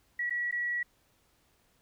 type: tone with dropouts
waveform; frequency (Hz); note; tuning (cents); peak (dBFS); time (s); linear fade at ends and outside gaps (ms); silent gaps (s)
sine; 1930; B6; -40; -29; 0.19-0.83; 5; 0.297-0.306 / 0.512-0.524
effects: pink hiss -69 dBFS RMS until 1.81 s